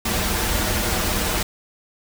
pink noise with comb filter, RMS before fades -22 dBFS, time 0.05-1.43 s, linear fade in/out 5 ms, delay 7.3 ms, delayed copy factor -0.7, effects none

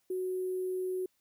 sine tone with sample-and-hold, 370 Hz, F#4, in tune, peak -31 dBFS, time 0.1-1.06 s, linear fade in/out 5 ms, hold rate 11025 Hz, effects white hiss -75 dBFS RMS until 1.2 s

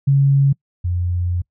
sine tone pair in turn, 138.59 / 88.35 Hz, C#3 / F2, 0 / +21 cents, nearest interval minor sixth, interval 779 cents, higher first, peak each -10 / -17 dBFS, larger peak first, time 0.07-0.53 / 0.84-1.42 s, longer second, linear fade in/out 10 ms, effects noise-tail reverb RT60 0.1 s tail -25 dB re dry

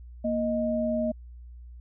sine tone pair together, 233.9 / 623 Hz, A#3 / D#5, +6 / +2 cents, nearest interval octave + perfect fourth, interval 1696 cents, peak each -27 dBFS, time 0.24-1.12 s, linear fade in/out 10 ms, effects added 60 Hz sine -42 dBFS peak until 1.8 s

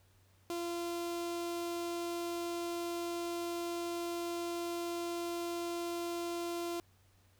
sawtooth tone with notch filter, 343.4 Hz, F4, 29 cents flat, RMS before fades -38 dBFS, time 0.5-6.8 s, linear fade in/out 0 ms, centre 1800 Hz, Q 1.9, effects added 94 Hz sine -66 dBFS peak until 7.39 s + pink hiss -70 dBFS RMS until 7.39 s

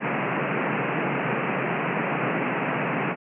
pink band-pass noise, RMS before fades -26 dBFS, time 0-3.16 s, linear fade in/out 50 ms, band 130 to 2700 Hz, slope 96 dB/octave, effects none

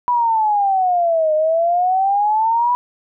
sine exponential two-way sweep, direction down then up, 987.8 to 612 to 987.8 Hz, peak -13 dBFS, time 0.08-2.75 s, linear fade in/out 0 ms, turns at 1.34 s, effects none

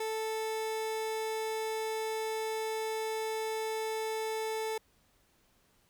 30% pulse tone, 440 Hz, A4, in tune, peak -30 dBFS, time 0-4.78 s, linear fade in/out 5 ms, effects pink hiss -69 dBFS RMS until 5.89 s

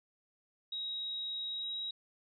sine tone with pitch glide, 3809 to 3833 Hz, A#7 to A#7, +37 to +47 cents, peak -36 dBFS, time 0.72-1.91 s, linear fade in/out 5 ms, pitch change +10 cents, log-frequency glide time 1.49-1.77 s, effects none

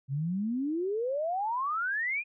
sine exponential sweep, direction up, 130 to 2501 Hz, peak -28 dBFS, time 0.08-2.24 s, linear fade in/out 50 ms, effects none

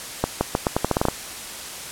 accelerating click train, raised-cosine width 1 ms, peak -4 dBFS, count 11, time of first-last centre 0.24-1.085 s, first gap 170 ms, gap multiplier 0.83, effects white hiss -34 dBFS RMS until 1.91 s + low-pass 11000 Hz 12 dB/octave

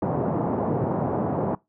pink band-pass noise, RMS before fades -25 dBFS, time 0.02-1.55 s, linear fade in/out 2 ms, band 120 to 900 Hz, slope 24 dB/octave, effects noise-tail reverb RT60 0.2 s tail -22 dB re dry

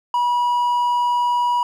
triangle tone, 970 Hz, B5, 31 cents flat, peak -14 dBFS, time 0.14-1.63 s, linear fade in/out 2 ms, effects none

